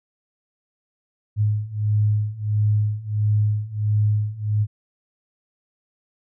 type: beating tone pair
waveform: sine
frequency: 104.7 / 106.2 Hz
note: G#2 / G#2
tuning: +15 / +39 cents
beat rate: 1.5 Hz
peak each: -22 / -20 dBFS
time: 1.36-4.67 s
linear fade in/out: 50 ms
effects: none